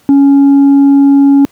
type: tone with tanh clipping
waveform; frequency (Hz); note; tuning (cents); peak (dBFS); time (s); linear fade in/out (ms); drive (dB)
triangle; 278.6; C#4; +9; -3; 0.09-1.45; 0; 7
effects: pink hiss -48 dBFS RMS until 1.51 s + high-pass 100 Hz 12 dB/octave